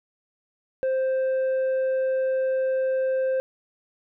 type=tone with tanh clipping; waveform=sine; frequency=524 Hz; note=C5; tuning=2 cents sharp; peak=-22 dBFS; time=0.83-3.4 s; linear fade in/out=0 ms; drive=4 dB; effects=none